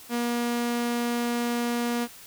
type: tone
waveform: sawtooth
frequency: 238.5 Hz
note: A#3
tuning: 40 cents sharp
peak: -21 dBFS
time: 0.09-2.08 s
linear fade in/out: 50 ms
effects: white hiss -47 dBFS RMS until 2.26 s